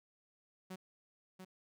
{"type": "tone with echo", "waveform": "sawtooth", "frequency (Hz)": 186.4, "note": "F#3", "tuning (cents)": 13, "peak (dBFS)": -40, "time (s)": [0.7, 0.76], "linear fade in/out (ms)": 10, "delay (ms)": 690, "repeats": 1, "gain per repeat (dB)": -5, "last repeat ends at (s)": 1.45, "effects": []}